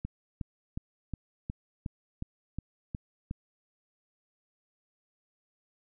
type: click train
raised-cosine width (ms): 5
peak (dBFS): -22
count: 10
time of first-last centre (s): 0.05-3.311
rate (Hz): 2.76
effects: none